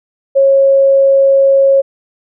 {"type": "tone", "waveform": "sine", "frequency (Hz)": 546, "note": "C#5", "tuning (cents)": -26, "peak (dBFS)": -5, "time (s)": [0.35, 1.82], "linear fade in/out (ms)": 20, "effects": []}